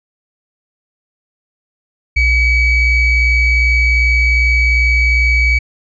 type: ring-modulated tone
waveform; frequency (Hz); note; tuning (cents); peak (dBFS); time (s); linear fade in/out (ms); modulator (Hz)
triangle; 1108.7; C#6; 0; -4; 2.16-5.59; 10; 1170
effects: resampled to 16000 Hz